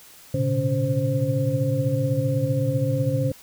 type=tone cluster; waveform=sine; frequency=112.6 / 125 / 140.7 / 279.9 / 523 Hz; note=A2 / B2 / C#3 / C#4 / C5; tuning=+40 / +21 / +26 / +17 / -1 cents; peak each=-28 / -26 / -24 / -29 / -26 dBFS; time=0.34-3.32 s; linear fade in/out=5 ms; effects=white hiss -48 dBFS RMS until 3.42 s